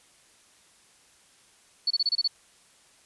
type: tone bursts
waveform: sine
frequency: 4435 Hz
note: C#8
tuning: in tune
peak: -21 dBFS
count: 7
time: 1.87-2.277 s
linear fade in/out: 5 ms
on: 35 ms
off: 27 ms
effects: white hiss -59 dBFS RMS until 3.05 s + resampled to 24000 Hz